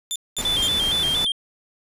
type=tone bursts; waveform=20% pulse; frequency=3545 Hz; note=A7; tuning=12 cents sharp; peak=-18 dBFS; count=3; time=0.11-0.671 s; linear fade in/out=0 ms; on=47 ms; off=210 ms
type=noise; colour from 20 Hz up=pink; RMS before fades=-30 dBFS; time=0.38-1.25 s; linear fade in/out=5 ms
type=tone with vibrato; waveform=triangle; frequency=3340 Hz; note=G#7; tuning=9 cents sharp; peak=-18 dBFS; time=0.45-1.32 s; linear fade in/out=2 ms; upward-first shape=square; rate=4.3 Hz; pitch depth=78 cents each way
effects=resampled to 32000 Hz